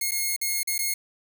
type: tone with dropouts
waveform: 5% pulse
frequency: 2159 Hz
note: C#7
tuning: 46 cents flat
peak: -14 dBFS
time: 0.01-0.94 s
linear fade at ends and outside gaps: 5 ms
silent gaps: 0.111-0.117 / 0.364-0.413 / 0.632-0.673 / 0.781-0.789 s
effects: 9-bit